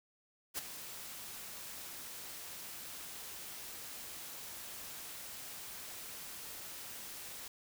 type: noise with ADSR envelope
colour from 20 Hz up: white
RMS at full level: -36 dBFS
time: 0.54-7.48 s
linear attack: 43 ms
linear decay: 11 ms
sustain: -11 dB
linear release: 3 ms
effects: none